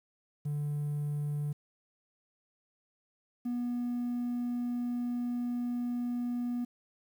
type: tone pair in turn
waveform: triangle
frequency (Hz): 146.83 / 242.7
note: D3 / B3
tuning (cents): 0 / -30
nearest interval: major sixth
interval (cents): 870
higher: second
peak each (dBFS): -28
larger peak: neither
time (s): 0.45-1.53 / 3.45-6.65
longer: second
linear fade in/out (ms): 10
effects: tanh soft clip ceiling -25 dBFS + 10-bit

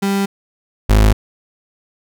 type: tone pair in turn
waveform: 35% pulse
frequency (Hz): 197.6 / 52.72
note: G3 / G#1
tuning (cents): +14 / +27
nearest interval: octave + major seventh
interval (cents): 2287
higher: first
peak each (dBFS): -13 / -6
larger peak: second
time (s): 0.02-0.26 / 0.89-1.13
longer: neither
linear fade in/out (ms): 10
effects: none

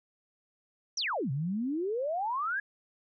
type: exponential two-way sweep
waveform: sine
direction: down then up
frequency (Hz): 6272 to 127.8 to 1702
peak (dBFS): -29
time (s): 0.97-2.6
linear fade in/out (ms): 5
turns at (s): 1.31
effects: none

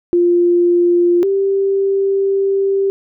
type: tone pair in turn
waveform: sine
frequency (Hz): 349.2 / 392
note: F4 / G4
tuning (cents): 0 / 0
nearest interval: major second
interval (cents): 200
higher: second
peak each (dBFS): -9 / -12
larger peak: first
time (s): 0.13-1.23 / 1.23-2.9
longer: second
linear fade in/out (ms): 0
effects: none

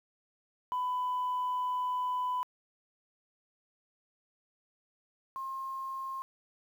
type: tone pair in turn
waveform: sine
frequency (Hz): 999 / 1066.6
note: B5 / C6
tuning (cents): +20 / +33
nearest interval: minor second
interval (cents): 113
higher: second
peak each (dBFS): -28 / -35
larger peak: first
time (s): 0.72-2.43 / 5.36-6.22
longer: first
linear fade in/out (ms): 0
effects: tanh soft clip ceiling -27 dBFS + 10-bit

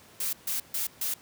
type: noise bursts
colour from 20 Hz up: blue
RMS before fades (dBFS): -30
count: 4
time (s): 0.2-1.14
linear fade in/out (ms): 5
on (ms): 130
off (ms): 140
effects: pink hiss -54 dBFS RMS until 1.21 s + high-pass 100 Hz 12 dB/octave

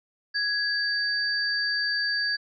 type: tone pair together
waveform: sine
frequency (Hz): 1661.2 / 4638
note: G#6 / D8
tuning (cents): 0 / -22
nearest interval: octave + tritone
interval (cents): 1778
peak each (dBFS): -26 / -27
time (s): 0.34-2.37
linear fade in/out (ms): 20
effects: none

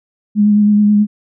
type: tone with vibrato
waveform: sine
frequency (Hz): 208.1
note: G#3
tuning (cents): +4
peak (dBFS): -7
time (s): 0.35-1.07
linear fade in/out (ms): 50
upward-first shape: sine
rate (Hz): 9.3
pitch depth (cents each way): 20
effects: none

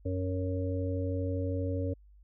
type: harmonic tone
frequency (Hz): 92.5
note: F#2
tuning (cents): 0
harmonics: 1 / 3 / 5 / 6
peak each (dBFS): -31 / -36 / -38 / -39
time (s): 0.05-1.94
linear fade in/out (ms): 10
effects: added 50 Hz sine -54 dBFS peak until 2.23 s

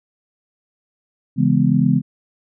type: chord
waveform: sine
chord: C# minor seventh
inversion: none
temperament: just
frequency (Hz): 138.59 / 166.31 / 207.9 / 249.5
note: C#3 / E3 / G#3 / B3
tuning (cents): 0 / +16 / +2 / +18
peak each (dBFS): -18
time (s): 1.36-2.02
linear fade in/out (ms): 50
effects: none

